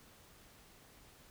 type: silence
effects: pink hiss -61 dBFS RMS until 1.3 s